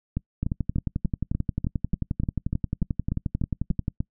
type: two click trains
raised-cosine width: 5 ms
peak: -13 / -13 dBFS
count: 40 / 14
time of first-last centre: 0.43-3.881 / 0.17-4.005 s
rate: 11.3 / 3.39 Hz
effects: noise-tail reverb RT60 0.1 s tail -25 dB re dry